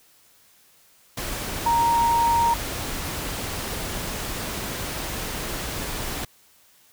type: tone in noise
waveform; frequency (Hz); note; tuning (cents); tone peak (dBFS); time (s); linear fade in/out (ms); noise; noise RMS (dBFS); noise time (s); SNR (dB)
sine; 932.3; A#5; 0; -17; 1.66-2.54; 5; pink; -30; 1.17-6.25; +10
effects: white hiss -57 dBFS RMS until 6.92 s